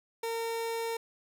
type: tone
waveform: 30% pulse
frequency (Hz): 457.8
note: A#4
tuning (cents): -31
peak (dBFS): -29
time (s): 0.23-0.97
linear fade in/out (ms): 5
effects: none